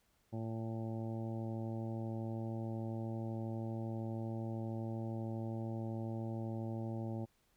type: harmonic tone with a mistuned harmonic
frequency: 112.7 Hz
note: A2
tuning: 42 cents sharp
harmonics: 1 / 2 / 3 / 4 / 5 / 6 / 7 / 8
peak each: -40 / -43 / -46 / -56 / -50 / -56 / -54 / -60 dBFS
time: 0.32-7.26 s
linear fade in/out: 20 ms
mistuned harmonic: 8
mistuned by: -40 cents
effects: pink hiss -75 dBFS RMS until 7.56 s